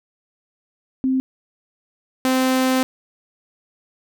sine / sawtooth tone pair in turn, 261.6 / 259.2 Hz, C4 / C4, 0 / -16 cents, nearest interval unison, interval 16 cents, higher first, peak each -16 / -12 dBFS, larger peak second, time 1.04-1.2 / 2.25-2.83 s, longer second, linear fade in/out 0 ms, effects none

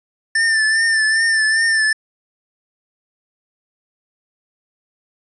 square tone with vibrato, 1780 Hz, A6, 20 cents sharp, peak -14 dBFS, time 0.35-1.93 s, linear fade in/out 5 ms, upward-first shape triangle, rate 2.5 Hz, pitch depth 50 cents each way, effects resampled to 24000 Hz

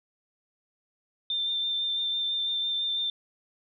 sine tone with vibrato, 3580 Hz, A7, 29 cents sharp, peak -26 dBFS, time 1.3-3.1 s, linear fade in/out 2 ms, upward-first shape sine, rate 6 Hz, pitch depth 14 cents each way, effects none

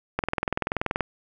click train, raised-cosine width 0.5 ms, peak -9 dBFS, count 18, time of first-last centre 0.19-1.007 s, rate 20.8 Hz, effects none

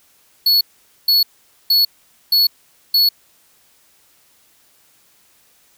square tone bursts, 4394 Hz, C#8, 16 cents flat, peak -11 dBFS, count 5, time 0.46-3.09 s, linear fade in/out 5 ms, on 150 ms, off 470 ms, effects white hiss -55 dBFS RMS until 5.77 s

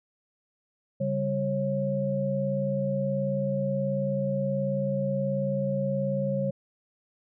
sine tone cluster, 138.6 / 197.2 / 545 Hz, C#3 / G3 / C#5, 0 / +11 / -29 cents, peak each -30 / -30 / -28 dBFS, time 1-6.51 s, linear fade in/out 10 ms, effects none

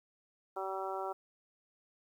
harmonic tone, 191.6 Hz, G3, 39 cents flat, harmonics 2 / 3 / 4 / 5 / 6 / 7, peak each -41 / -43 / -40 / -44 / -47 / -44 dBFS, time 0.56-1.13 s, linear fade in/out 10 ms, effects 11-bit

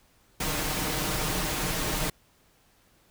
pink noise with comb filter, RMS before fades -29 dBFS, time 0.4-2.1 s, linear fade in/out 5 ms, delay 6.5 ms, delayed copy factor +0.55, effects pink hiss -63 dBFS RMS until 3.1 s

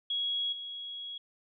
sine tone with level steps, 3323 Hz, G#7, in tune, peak -29 / -38 dBFS, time 0.1-1.18 s, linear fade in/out 5 ms, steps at 0.52 s, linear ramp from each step 10 ms, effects none

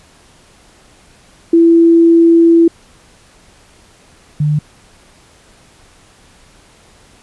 sine tone pair in turn, 334 / 149.69 Hz, E4 / D3, +23 / +33 cents, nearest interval octave + major second, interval 1390 cents, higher first, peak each -4 / -10 dBFS, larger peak first, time 1.53-2.68 / 4.4-4.59 s, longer first, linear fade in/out 5 ms, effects pink hiss -46 dBFS RMS until 7.22 s + resampled to 24000 Hz

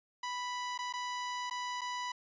sawtooth tone with dropouts, 987.8 Hz, B5, in tune, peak -32 dBFS, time 0.23-2.12 s, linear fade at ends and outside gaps 5 ms, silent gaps 0.778-0.788 / 0.927-0.936 / 1.499-1.509 / 1.81-1.815 s, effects resampled to 16000 Hz

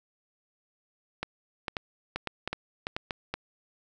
clicks, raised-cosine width 0.3 ms, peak -15 dBFS, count 11, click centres 1.23 / 1.682 / 1.768 / 2.16 / 2.273 / 2.476 / 2.53 / 2.869 / 2.965 / 3.108 / 3.34 s, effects none

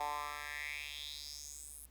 10% pulse tone with high-pass filter sweep, 146.83 Hz, D3, in tune, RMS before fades -44 dBFS, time 0-1.86 s, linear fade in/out 5 ms, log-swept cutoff 820 to 11000 Hz, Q 4.3, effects added 60 Hz sine -59 dBFS peak until 1.9 s + pink hiss -70 dBFS RMS until 1.9 s

